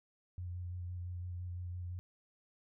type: tone with vibrato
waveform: sine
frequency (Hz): 89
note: F2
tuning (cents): +33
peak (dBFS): -39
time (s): 0.38-1.99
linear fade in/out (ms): 0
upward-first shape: square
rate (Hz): 5.9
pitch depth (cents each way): 16
effects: none